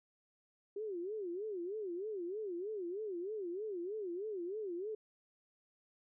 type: tone with vibrato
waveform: sine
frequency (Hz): 386.9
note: G4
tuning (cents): -23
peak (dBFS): -38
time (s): 0.76-4.95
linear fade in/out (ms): 5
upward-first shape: sine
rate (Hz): 3.2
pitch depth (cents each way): 220
effects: none